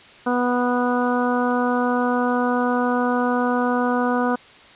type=harmonic tone; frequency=246.1 Hz; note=B3; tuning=6 cents flat; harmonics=1 / 2 / 3 / 4 / 5 / 6; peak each=-21 / -24 / -26 / -27 / -28 / -29 dBFS; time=0.26-4.36 s; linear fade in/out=10 ms; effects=white hiss -46 dBFS RMS until 4.75 s + resampled to 8000 Hz